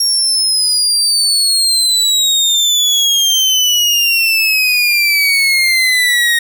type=exponential sweep; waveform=30% pulse; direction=down; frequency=5588 to 1864.7 Hz; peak=-7 dBFS; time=0-6.39 s; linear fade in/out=5 ms; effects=none